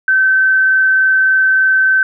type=tone with frequency modulation; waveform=sine; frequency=1539 Hz; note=G6; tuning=32 cents flat; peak=-8 dBFS; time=0.08-2.03 s; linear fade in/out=2 ms; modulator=23.4 Hz; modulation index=0.31; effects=none